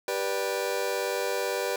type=chord; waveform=sawtooth; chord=G major; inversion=none; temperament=just; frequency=392 / 490 / 588 Hz; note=G4 / B4 / D5; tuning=0 / -14 / +2 cents; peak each=-28 / -26 / -28 dBFS; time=0.08-1.76 s; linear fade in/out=2 ms; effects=none